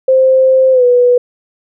sine tone with pitch glide, 523.3 to 491.1 Hz, C5 to B4, 0 to -10 cents, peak -5 dBFS, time 0.08-1.18 s, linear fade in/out 5 ms, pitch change -110 cents, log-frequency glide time 0.72-0.84 s, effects none

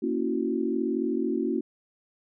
sine chord, F# dominant seventh, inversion first, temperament equal with one note detuned, 233.1 / 277.2 / 331 / 370 Hz, A#3 / C#4 / E4 / F#4, 0 / 0 / +7 / 0 cents, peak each -30 dBFS, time 0.02-1.61 s, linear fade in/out 10 ms, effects none

